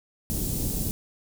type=band-stop noise; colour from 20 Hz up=pink; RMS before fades=-28 dBFS; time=0.3-0.91 s; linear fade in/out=0 ms; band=280 to 8400 Hz; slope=12 dB/octave; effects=none